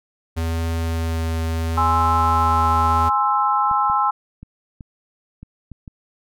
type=tone with vibrato; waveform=square; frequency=82.1 Hz; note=E2; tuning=6 cents flat; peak=-21 dBFS; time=0.36-3.1 s; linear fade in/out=20 ms; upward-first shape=triangle; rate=0.74 Hz; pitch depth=12 cents each way
type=chord; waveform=sine; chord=Ab augmented; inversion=none; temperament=equal; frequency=830.6 / 1046.5 / 1318.5 Hz; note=Ab5 / C6 / E6; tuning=0 / 0 / 0 cents; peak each=-20 dBFS; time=1.77-4.11 s; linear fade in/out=10 ms
type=clicks; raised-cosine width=5 ms; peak=-24 dBFS; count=7; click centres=3.713 / 3.899 / 4.43 / 4.808 / 5.43 / 5.717 / 5.878 s
effects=none